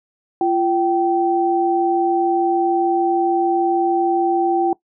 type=tone pair together; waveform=sine; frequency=343.9 / 775 Hz; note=F4 / G5; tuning=-27 / -20 cents; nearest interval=octave + major second; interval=1407 cents; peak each=-17 dBFS; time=0.41-4.73 s; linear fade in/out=2 ms; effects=noise-tail reverb RT60 0.1 s tail -20 dB re dry